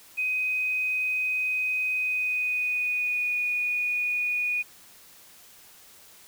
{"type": "tone with pitch glide", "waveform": "sine", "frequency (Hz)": [2509, 2462], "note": ["D#7", "D#7"], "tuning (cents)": [14, -19], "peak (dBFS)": -24, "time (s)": [0.17, 4.63], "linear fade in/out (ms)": 20, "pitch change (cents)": -33, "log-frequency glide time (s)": [1.93, 3.36], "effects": ["white hiss -52 dBFS RMS until 6.27 s"]}